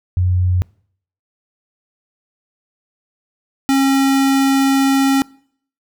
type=tone pair in turn; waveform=sine / square; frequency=90.6 / 271.5 Hz; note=F#2 / C#4; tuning=-36 / -36 cents; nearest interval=octave + perfect fifth; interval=1900 cents; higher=second; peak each=-12 dBFS; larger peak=neither; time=0.17-0.62 / 3.69-5.22 s; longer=second; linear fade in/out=0 ms; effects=noise-tail reverb RT60 0.6 s tail -25 dB re dry